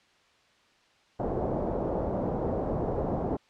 white low-pass noise, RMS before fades -30 dBFS, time 1.19-3.37 s, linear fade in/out 10 ms, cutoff 680 Hz, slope 24 dB/octave, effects white hiss -63 dBFS RMS until 3.49 s + low-pass 4000 Hz 12 dB/octave

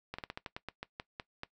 slowing click train, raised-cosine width 0.3 ms, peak -23 dBFS, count 12, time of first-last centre 0.14-1.434 s, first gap 45 ms, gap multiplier 1.18, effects noise-tail reverb RT60 0.1 s tail -19 dB re dry

